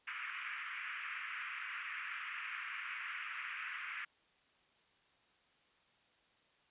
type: band-pass noise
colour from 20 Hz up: white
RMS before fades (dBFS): -44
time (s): 0.07-4.05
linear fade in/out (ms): 5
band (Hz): 1200 to 2600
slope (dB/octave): 48
effects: white hiss -71 dBFS RMS until 6.7 s + resampled to 8000 Hz